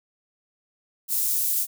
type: high-pass noise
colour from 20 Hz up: white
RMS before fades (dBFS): -24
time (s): 1.08-1.67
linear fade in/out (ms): 50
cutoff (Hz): 8700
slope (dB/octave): 12
effects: none